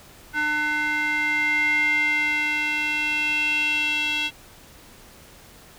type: tone with band-pass filter sweep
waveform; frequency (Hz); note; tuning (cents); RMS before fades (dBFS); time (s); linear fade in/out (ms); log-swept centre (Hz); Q
square; 300; D4; +37; -23; 0.33-4.31; 50; 1700 to 3000; 6.9
effects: pink hiss -48 dBFS RMS until 5.78 s